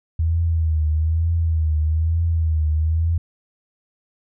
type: tone with vibrato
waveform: sine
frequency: 80.3 Hz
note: E2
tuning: 45 cents flat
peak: -16 dBFS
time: 0.19-3.18 s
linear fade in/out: 5 ms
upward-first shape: triangle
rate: 1.1 Hz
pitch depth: 83 cents each way
effects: none